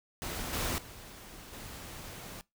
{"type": "noise with level steps", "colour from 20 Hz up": "pink", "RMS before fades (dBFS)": [-38, -33, -49, -45], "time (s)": [0.22, 2.41], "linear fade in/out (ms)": 0, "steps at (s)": [0.53, 0.78, 1.53], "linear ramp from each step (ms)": 2, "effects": ["noise-tail reverb RT60 0.2 s tail -22 dB re dry"]}